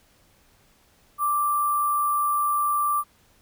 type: tone with sample-and-hold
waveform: sine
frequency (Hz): 1174.7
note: D6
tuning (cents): 0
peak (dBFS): -20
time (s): 1.18-3.04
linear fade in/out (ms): 50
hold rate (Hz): 11025
effects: pink hiss -60 dBFS RMS until 3.41 s